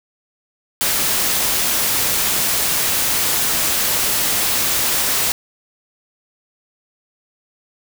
white noise, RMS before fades -18 dBFS, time 0.81-5.32 s, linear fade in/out 0 ms, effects none

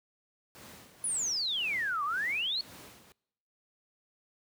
pink noise with tremolo, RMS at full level -49 dBFS, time 0.55-3.12 s, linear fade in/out 0 ms, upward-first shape sine, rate 1.9 Hz, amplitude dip 65%
sine exponential two-way sweep, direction down then up, 10380 to 1116 to 4472 Hz, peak -29 dBFS, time 1.04-2.61 s, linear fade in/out 2 ms, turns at 2.04 s
effects noise-tail reverb RT60 0.9 s tail -26 dB re dry + high-pass 100 Hz 12 dB/octave

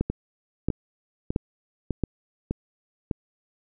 two click trains, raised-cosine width 3 ms, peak -10 / -13 dBFS, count 4 / 6, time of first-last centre 0.01-2.037 / 0.1-3.112 s, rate 1.48 / 1.66 Hz, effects none

